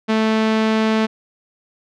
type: tone with low-pass filter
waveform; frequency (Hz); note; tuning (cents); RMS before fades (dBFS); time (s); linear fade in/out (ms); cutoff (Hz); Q
sawtooth; 219.6; A3; -3; -17; 0.08-1.07; 20; 3700; 0.89
effects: none